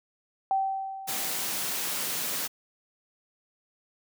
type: tone with exponential decay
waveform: sine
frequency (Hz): 774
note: G5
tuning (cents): -22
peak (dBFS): -21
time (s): 0.51-1.8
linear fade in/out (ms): 1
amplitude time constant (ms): 280
type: high-pass noise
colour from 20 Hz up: white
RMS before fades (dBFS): -31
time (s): 1.07-2.48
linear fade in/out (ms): 20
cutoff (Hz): 120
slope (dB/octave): 96
effects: none